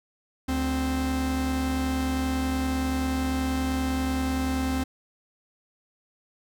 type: tone pair together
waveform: 45% pulse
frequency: 72.99 / 261.6 Hz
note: D2 / C4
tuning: -10 / 0 cents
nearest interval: octave + minor seventh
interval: 2210 cents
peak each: -29 / -26 dBFS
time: 0.48-4.84 s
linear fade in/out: 10 ms
effects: none